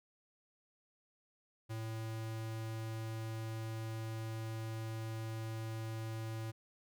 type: tone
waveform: square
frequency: 111.6 Hz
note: A2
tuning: 25 cents sharp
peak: -40 dBFS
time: 1.69-6.52 s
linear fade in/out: 20 ms
effects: none